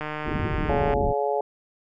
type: click train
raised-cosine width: 0.5 ms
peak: -16 dBFS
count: 142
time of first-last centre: 0.01-0.938 s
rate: 152 Hz
type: low-pass noise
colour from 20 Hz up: pink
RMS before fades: -27 dBFS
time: 0.24-1.14 s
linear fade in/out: 50 ms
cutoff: 430 Hz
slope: 96 dB/octave
type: harmonic tone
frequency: 141.5 Hz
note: C#3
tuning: 36 cents sharp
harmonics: 3 / 4 / 5 / 6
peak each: -26 / -27 / -28 / -29 dBFS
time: 0.69-1.41 s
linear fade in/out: 2 ms
effects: none